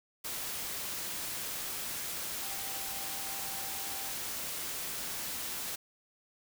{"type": "tone in noise", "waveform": "sine", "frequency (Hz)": 784, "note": "G5", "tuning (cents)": 0, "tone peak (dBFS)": -48, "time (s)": [2.42, 4.12], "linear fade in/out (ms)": 10, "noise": "white", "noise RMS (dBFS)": -38, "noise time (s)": [0.24, 5.76], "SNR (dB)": -13, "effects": []}